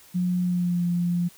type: tone with pitch glide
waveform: sine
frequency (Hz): 179.5 to 174.49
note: F3 to F3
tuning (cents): +48 to -1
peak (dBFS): -21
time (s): 0.14-1.29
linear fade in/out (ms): 20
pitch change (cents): -49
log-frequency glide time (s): 0.42-0.83
effects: white hiss -52 dBFS RMS until 1.37 s